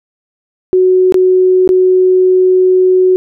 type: tone with dropouts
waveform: sine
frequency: 370 Hz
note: F#4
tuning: in tune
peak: -5 dBFS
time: 0.73-3.16 s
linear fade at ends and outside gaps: 0 ms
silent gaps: 1.123-1.143 / 1.676-1.691 s
effects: none